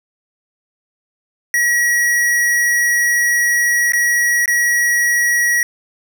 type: tone with dropouts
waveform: square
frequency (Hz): 1914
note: A#6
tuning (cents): +45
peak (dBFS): -13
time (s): 1.54-5.63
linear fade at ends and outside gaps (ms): 1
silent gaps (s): 3.921-3.934 / 4.458-4.478
effects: none